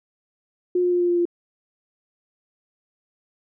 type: tone with pitch steps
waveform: sine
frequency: 358.7 / 356.2 / 353.8 / 351.3 / 348.9 / 346.5 Hz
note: F4 / F4 / F4 / F4 / F4 / F4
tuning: +46 / +34 / +23 / +10 / -2 / -14 cents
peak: -17 dBFS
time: 0.75-1.254 s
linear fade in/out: 5 ms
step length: 84 ms
effects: none